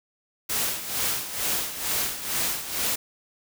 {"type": "noise with tremolo", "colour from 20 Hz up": "white", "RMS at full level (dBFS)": -25, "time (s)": [0.49, 2.96], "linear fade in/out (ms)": 10, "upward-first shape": "sine", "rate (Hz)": 2.2, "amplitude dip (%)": 70, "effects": []}